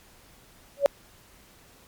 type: tone with exponential growth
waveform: sine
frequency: 564 Hz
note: C#5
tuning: 30 cents sharp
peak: -10 dBFS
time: 0.77-0.86 s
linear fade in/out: 0 ms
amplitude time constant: 18 ms
effects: pink hiss -55 dBFS RMS until 1.87 s + MP3 96 kbps